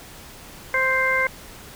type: harmonic tone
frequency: 523.3 Hz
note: C5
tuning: in tune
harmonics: 1 / 2 / 3 / 4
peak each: -26 / -26 / -23 / -21 dBFS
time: 0.74-1.27 s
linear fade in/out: 2 ms
effects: pink hiss -42 dBFS RMS until 1.75 s